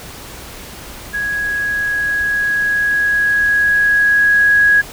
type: tone with level ramp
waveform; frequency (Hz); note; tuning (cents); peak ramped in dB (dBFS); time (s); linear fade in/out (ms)
sine; 1661.2; G#6; 0; -17 to -7; 1.13-4.82; 20
effects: added 60 Hz sine -42 dBFS peak until 4.92 s + pink hiss -33 dBFS RMS until 4.92 s